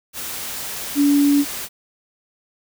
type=tone in noise; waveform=sine; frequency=285.9 Hz; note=D4; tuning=46 cents flat; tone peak=-12 dBFS; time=0.95-1.45 s; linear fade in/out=50 ms; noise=white; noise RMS=-29 dBFS; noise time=0.13-1.69 s; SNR=+14 dB; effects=none